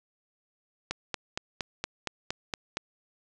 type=click train; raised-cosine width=0.2 ms; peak=-13 dBFS; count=9; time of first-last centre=0.91-2.77 s; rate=4.3 Hz; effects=resampled to 22050 Hz + 9-bit